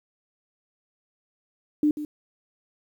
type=tone with echo; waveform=sine; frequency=299.1 Hz; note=D4; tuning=32 cents sharp; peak=-17 dBFS; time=1.83-1.91 s; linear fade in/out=2 ms; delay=140 ms; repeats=1; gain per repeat=-12 dB; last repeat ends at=2.05 s; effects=9-bit

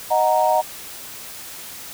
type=chord; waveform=sine; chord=D# minor; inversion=none; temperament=equal; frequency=622.3 / 740 / 932.3 Hz; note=D#5 / F#5 / A#5; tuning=0 / 0 / 0 cents; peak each=-19 dBFS; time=0.1-0.62 s; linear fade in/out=20 ms; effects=white hiss -36 dBFS RMS until 1.93 s

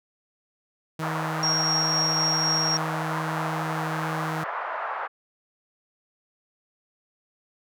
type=tone; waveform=sawtooth; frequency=158.8 Hz; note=D#3; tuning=36 cents sharp; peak=-25 dBFS; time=0.99-4.44 s; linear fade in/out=5 ms
type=band-pass noise; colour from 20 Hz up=white; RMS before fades=-31 dBFS; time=1.01-5.08 s; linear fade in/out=20 ms; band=650 to 1400 Hz; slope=24 dB/octave
type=tone with tremolo; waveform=sine; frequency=5588 Hz; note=F8; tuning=in tune; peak=-21 dBFS; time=1.43-2.77 s; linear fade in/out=2 ms; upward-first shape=triangle; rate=3.9 Hz; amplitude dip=25%
effects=none

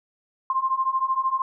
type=beating tone pair; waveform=sine; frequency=1046.5 / 1059.5 Hz; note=C6 / C6; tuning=0 / +21 cents; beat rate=13 Hz; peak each=-25 / -23 dBFS; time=0.5-1.42 s; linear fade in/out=2 ms; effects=none

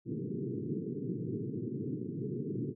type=band-pass noise; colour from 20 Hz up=pink; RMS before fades=-37 dBFS; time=0.05-2.75 s; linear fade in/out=50 ms; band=110 to 440 Hz; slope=96 dB/octave; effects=none

